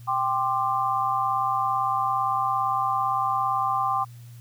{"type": "chord", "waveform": "sine", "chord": "G suspended fourth", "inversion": "none", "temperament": "equal with one note detuned", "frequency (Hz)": [784, 1046.5, 1184.2], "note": ["G5", "C6", "D6"], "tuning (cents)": [0, 0, 14], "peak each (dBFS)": -26, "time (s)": [0.07, 4.05], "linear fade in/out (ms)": 20, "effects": ["added 119 Hz sine -41 dBFS peak until 4.4 s", "white hiss -57 dBFS RMS until 4.4 s"]}